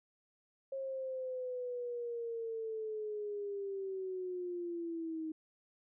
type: linear sweep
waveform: sine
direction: down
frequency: 541 to 313.7 Hz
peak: -37 dBFS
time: 0.72-5.32 s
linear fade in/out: 5 ms
effects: none